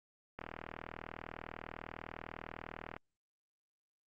click train, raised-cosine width 0.5 ms, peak -27 dBFS, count 104, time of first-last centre 0.39-2.965 s, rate 40 Hz, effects Opus 48 kbps

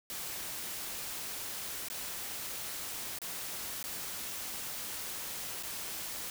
white noise with dropouts, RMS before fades -40 dBFS, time 0.1-6.3 s, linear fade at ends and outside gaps 1 ms, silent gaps 1.885-1.9 / 3.187-3.217 / 3.828-3.84 / 5.627-5.633 s, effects none

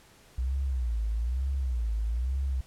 sine tone with vibrato, 60.6 Hz, B1, 32 cents flat, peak -26 dBFS, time 0.38-2.61 s, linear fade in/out 5 ms, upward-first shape sine, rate 1.1 Hz, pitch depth 200 cents each way, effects pink hiss -57 dBFS RMS until 2.66 s + low-pass 12000 Hz 12 dB/octave

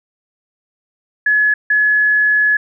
sine tone pair in turn, 1700 / 1700 Hz, G#6 / G#6, +40 / +40 cents, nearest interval unison, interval 0 cents, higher neither, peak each -10 dBFS, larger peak neither, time 1.26-1.54 / 1.7-2.57 s, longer second, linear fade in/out 5 ms, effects none

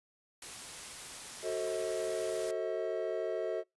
white noise, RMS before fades -45 dBFS, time 0.42-2.51 s, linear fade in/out 2 ms
triangle chord, F# diminished seventh, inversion none, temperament just, 370 / 444 / 532.8 / 639.4 Hz, F#4 / A4 / C5 / Eb5, 0 / +16 / +31 / +47 cents, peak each -36 / -35 / -39 / -35 dBFS, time 1.42-3.64 s, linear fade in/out 50 ms
effects noise-tail reverb RT60 0.2 s tail -26 dB re dry + resampled to 24000 Hz

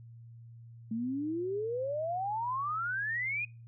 sine exponential sweep, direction up, 217.1 to 2500 Hz, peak -31 dBFS, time 0.91-3.45 s, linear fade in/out 5 ms, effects noise-tail reverb RT60 0.3 s tail -24 dB re dry + added 116 Hz sine -48 dBFS peak until 3.67 s

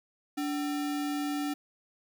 sine tone with sample-and-hold, 290.2 Hz, D4, 21 cents flat, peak -29 dBFS, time 0.37-1.54 s, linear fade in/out 10 ms, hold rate 1050 Hz, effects none

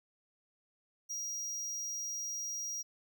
square tone, 5720 Hz, F8, 41 cents sharp, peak -37 dBFS, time 1.09-2.83 s, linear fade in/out 20 ms, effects none

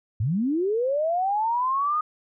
sine linear sweep, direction up, 92.5 to 1249 Hz, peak -21 dBFS, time 0.2-2.01 s, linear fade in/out 5 ms, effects none

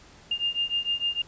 sine beating tone pair, 2809 / 2815.6 Hz, F7 / F7, +9 / +13 cents, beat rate 6.6 Hz, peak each -28 dBFS, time 0.31-1.22 s, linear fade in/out 5 ms, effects pink hiss -52 dBFS RMS until 1.27 s + resampled to 16000 Hz

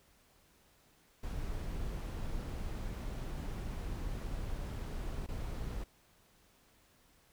brown noise with dropouts, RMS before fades -39 dBFS, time 1.23-5.84 s, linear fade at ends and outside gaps 5 ms, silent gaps 5.265-5.286 s, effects pink hiss -67 dBFS RMS until 7.32 s

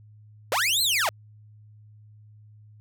sawtooth linear two-way sweep, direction up then down, 422.4 to 4261 to 560 Hz, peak -18 dBFS, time 0.52-1.09 s, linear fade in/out 0 ms, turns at 0.82 s, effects added 106 Hz sine -48 dBFS peak until 2.8 s

